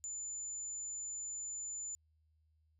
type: tone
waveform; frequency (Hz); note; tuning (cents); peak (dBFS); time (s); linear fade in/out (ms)
sine; 7040; A8; 0; -40; 0.04-1.95; 0
effects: added 78 Hz sine -70 dBFS peak until 2.79 s